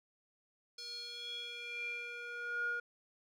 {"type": "tone with band-pass filter sweep", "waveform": "square", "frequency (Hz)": 477.1, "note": "A#4", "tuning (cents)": 40, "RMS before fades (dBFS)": -42, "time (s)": [0.78, 2.8], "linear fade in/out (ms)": 5, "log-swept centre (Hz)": [4800, 1300], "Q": 6.7, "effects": []}